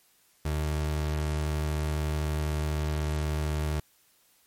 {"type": "tone", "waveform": "30% pulse", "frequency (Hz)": 76, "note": "D#2", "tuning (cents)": -40, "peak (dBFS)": -24, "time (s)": [0.45, 3.8], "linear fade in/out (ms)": 5, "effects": ["white hiss -64 dBFS RMS until 4.46 s", "MP3 64 kbps"]}